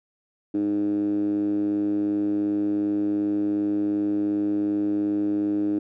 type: tone with band-pass filter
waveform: 10% pulse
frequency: 102.7 Hz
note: G#2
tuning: 19 cents flat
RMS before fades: -24 dBFS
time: 0.54-5.79 s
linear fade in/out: 5 ms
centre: 300 Hz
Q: 7
effects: none